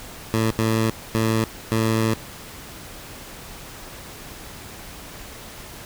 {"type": "tone bursts at uneven times", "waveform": "15% pulse", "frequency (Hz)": 111.6, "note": "A2", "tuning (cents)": 25, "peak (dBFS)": -12, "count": 4, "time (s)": [[0.34, 0.51], [0.59, 0.9], [1.15, 1.44], [1.72, 2.14]], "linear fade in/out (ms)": 0, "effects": ["pink hiss -39 dBFS RMS until 5.85 s"]}